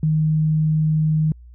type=tone; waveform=sine; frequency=155.56 Hz; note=D#3; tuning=in tune; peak=-15 dBFS; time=0.03-1.32 s; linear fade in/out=2 ms; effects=added 60 Hz sine -40 dBFS peak until 1.54 s